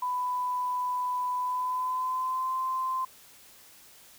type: tone with pitch glide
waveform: sine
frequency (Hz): 996 to 1037.7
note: B5 to C6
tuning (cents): +14 to -15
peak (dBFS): -27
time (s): 0.02-3.05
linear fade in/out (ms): 5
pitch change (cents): +71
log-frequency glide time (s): 1.37-2.56
effects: white hiss -54 dBFS RMS until 4.18 s